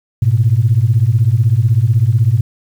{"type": "beating tone pair", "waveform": "sine", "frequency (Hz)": [105.7, 121.7], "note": ["G#2", "B2"], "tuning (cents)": [31, -25], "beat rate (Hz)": 16, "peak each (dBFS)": -11, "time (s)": [0.22, 2.41], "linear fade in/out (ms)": 5, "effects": ["tanh soft clip ceiling -1 dBFS", "7-bit"]}